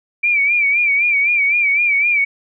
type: tone with vibrato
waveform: sine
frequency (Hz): 2327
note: D7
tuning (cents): -17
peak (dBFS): -12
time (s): 0.23-2.25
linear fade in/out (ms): 10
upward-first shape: sine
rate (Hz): 3.9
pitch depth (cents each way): 80
effects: none